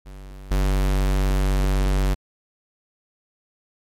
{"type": "tone with level steps", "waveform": "square", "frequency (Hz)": 48.04, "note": "G1", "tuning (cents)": -34, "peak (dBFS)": [-37, -18], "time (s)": [0.05, 2.15], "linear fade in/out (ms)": 20, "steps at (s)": 0.51, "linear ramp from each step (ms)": 2, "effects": ["MP3 64 kbps"]}